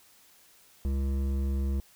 sine tone with hard clipping, 67.9 Hz, C#2, 35 cents flat, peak -28 dBFS, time 0.85-1.8 s, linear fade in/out 0 ms, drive 11 dB, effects white hiss -59 dBFS RMS until 1.95 s

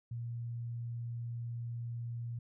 sine tone, 118 Hz, A#2, 22 cents sharp, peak -37 dBFS, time 0.11-2.39 s, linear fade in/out 5 ms, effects none

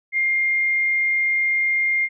sine tone, 2116 Hz, C7, 19 cents sharp, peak -17 dBFS, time 0.12-2.09 s, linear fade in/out 50 ms, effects none

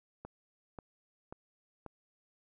click train, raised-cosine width 1 ms, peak -30 dBFS, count 4, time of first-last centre 0.25-1.863 s, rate 1.86 Hz, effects none

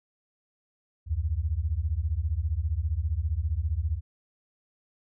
sine beating tone pair, 71.4 / 86.4 Hz, D2 / F2, -48 / -18 cents, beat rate 15 Hz, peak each -28 dBFS, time 1.06-4.01 s, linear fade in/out 50 ms, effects none

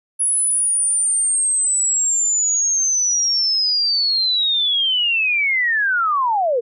sine linear sweep, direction down, 10370 to 444.3 Hz, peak -15 dBFS, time 0.19-6.61 s, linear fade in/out 20 ms, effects none

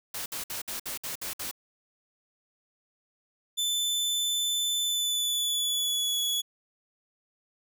white noise bursts, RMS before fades -35 dBFS, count 8, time 0.14-1.513 s, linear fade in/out 5 ms, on 120 ms, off 59 ms
sawtooth tone with pitch glide, 3520 to 3382 Hz, A7 to G#7, 0 to +31 cents, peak -23 dBFS, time 3.57-6.42 s, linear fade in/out 20 ms, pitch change -69 cents, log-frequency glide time 4.83-6.2 s
effects none

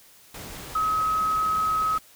sine tone in noise, 1275 Hz, D#6, 42 cents sharp, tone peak -21 dBFS, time 0.75-1.98 s, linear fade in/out 5 ms, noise pink, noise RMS -39 dBFS, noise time 0.34-1.99 s, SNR +15 dB, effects white hiss -53 dBFS RMS until 2.15 s

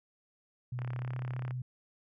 sine tone with pitch glide, 123.7 to 125.93 Hz, B2 to B2, +3 to +34 cents, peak -34 dBFS, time 0.72-1.62 s, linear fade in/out 5 ms, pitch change +31 cents, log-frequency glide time 0.98-1.09 s
click train, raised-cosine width 0.5 ms, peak -29 dBFS, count 26, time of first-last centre 0.79-1.508 s, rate 34.8 Hz
effects none

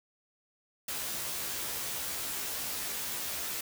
white noise with comb filter, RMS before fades -36 dBFS, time 0.88-3.61 s, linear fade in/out 5 ms, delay 15 ms, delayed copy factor +0.95, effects none

